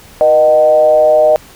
sine tone with frequency modulation, 616 Hz, D#5, 17 cents flat, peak -5 dBFS, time 0.21-1.36 s, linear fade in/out 0 ms, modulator 139 Hz, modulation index 0.61, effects pink hiss -39 dBFS RMS until 1.55 s

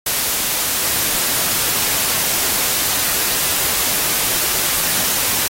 white noise, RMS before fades -18 dBFS, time 0.06-5.48 s, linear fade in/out 5 ms, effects AAC 48 kbps

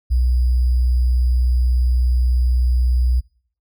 sine tone with sample-and-hold, 61.74 Hz, B1, in tune, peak -13 dBFS, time 0.1-3.21 s, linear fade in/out 20 ms, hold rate 4900 Hz, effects noise-tail reverb RT60 0.6 s tail -26 dB re dry

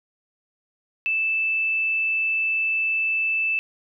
sine tone, 2637 Hz, E7, in tune, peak -20 dBFS, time 1.06-3.59 s, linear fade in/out 0 ms, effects none

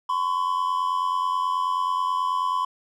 triangle tone pair together, 1017.7 / 1107 Hz, C6 / C#6, -48 / -3 cents, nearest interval minor second, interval 145 cents, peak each -21 / -26 dBFS, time 0.09-2.65 s, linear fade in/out 5 ms, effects none

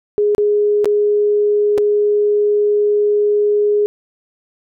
sine tone with dropouts, 415.3 Hz, G#4, in tune, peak -11 dBFS, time 0.18-3.86 s, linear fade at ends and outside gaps 0 ms, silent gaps 0.349-0.381 / 0.845-0.856 / 1.778-1.782 s, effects none

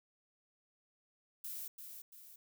violet noise with echo, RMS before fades -44 dBFS, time 1.44-1.68 s, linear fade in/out 5 ms, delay 340 ms, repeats 2, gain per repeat -6 dB, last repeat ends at 2.36 s, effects none

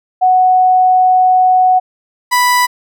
sine / 30% pulse tone pair in turn, 740 / 987.8 Hz, F#5 / B5, 0 / 0 cents, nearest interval perfect fourth, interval 500 cents, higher second, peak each -6 / -6 dBFS, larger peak neither, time 0.21-1.8 / 2.31-2.67 s, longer first, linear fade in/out 20 ms, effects none

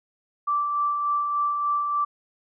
sine tone with tremolo, 1168 Hz, D6, 10 cents flat, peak -20 dBFS, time 0.47-2.05 s, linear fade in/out 10 ms, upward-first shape sine, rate 3.4 Hz, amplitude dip 35%, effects none

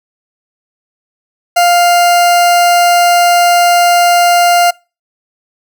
40% pulse tone, 700 Hz, F5, 4 cents sharp, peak -5 dBFS, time 1.56-4.71 s, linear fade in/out 10 ms, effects noise-tail reverb RT60 0.3 s tail -25 dB re dry

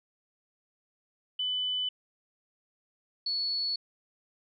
sine tone pair in turn, 3000 / 4409 Hz, F#7 / C#8, +23 / -10 cents, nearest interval perfect fifth, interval 667 cents, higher second, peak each -28 dBFS, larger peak neither, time 1.39-1.89 / 3.26-3.76 s, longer neither, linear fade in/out 5 ms, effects none

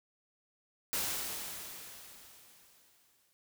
white noise with exponential decay, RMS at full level -33 dBFS, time 0.93-3.33 s, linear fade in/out 0 ms, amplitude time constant 520 ms, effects none

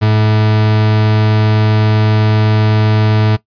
40% pulse tone, 107.8 Hz, A2, 35 cents flat, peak -8 dBFS, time 0.01-3.37 s, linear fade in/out 20 ms, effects noise-tail reverb RT60 0.1 s tail -17 dB re dry + resampled to 11025 Hz

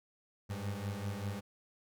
30% pulse beating tone pair, 98 / 103.1 Hz, G2 / G#2, 0 / -12 cents, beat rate 5.1 Hz, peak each -37 / -37 dBFS, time 0.49-1.41 s, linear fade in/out 20 ms, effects none

